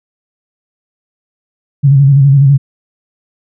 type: tone with vibrato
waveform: sine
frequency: 138.59 Hz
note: C#3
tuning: in tune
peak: -3 dBFS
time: 1.83-2.58 s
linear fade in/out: 20 ms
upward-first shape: square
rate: 12 Hz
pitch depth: 50 cents each way
effects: none